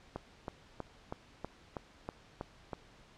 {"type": "click train", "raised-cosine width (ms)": 1, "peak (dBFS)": -24, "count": 9, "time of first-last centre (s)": [0.16, 2.732], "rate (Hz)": 3.11, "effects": ["pink hiss -60 dBFS RMS until 3.17 s", "low-pass 5000 Hz 12 dB/octave"]}